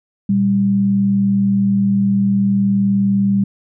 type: tone pair together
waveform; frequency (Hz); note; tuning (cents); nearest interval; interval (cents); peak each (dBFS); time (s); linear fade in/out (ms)
sine; 118.35 / 197.9; A#2 / G3; +27 / +17; major sixth; 890; -23 / -12; 0.29-3.44; 5
effects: none